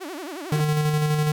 sawtooth tone with vibrato, 329.6 Hz, E4, in tune, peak -28 dBFS, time 0-0.62 s, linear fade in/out 20 ms, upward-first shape sine, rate 11 Hz, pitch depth 270 cents each way
square tone with tremolo, 151.3 Hz, D#3, 48 cents flat, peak -19 dBFS, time 0.52-1.32 s, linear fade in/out 2 ms, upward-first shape square, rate 12 Hz, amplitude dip 30%
effects none

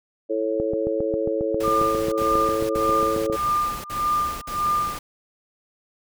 harmonic tone, 110 Hz, A2, in tune, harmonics 3 / 4 / 5, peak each -27 / -25 / -25 dBFS, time 0.29-3.37 s, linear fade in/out 20 ms
click train, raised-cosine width 2 ms, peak -15 dBFS, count 21, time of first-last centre 0.6-3.299 s, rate 7.41 Hz
pink noise bursts, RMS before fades -35 dBFS, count 6, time 1.6-4.99 s, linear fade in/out 5 ms, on 520 ms, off 54 ms
sine tone with tremolo, 1201 Hz, D6, 38 cents sharp, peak -18 dBFS, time 1.63-4.99 s, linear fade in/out 20 ms, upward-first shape sine, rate 1.7 Hz, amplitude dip 90%
effects none

